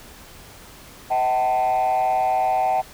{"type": "tone with frequency modulation", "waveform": "sine", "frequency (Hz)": 760, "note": "F#5", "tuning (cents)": 46, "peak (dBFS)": -15, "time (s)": [1.1, 2.82], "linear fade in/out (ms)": 20, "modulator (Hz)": 121, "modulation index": 0.79, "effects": ["tanh soft clip ceiling -16 dBFS", "pink hiss -44 dBFS RMS until 2.93 s"]}